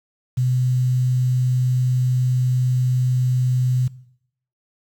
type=tone with quantisation; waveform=sine; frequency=126.5 Hz; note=B2; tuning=42 cents sharp; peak=-16 dBFS; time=0.37-3.88 s; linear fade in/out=10 ms; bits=7; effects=noise-tail reverb RT60 0.7 s tail -19 dB re dry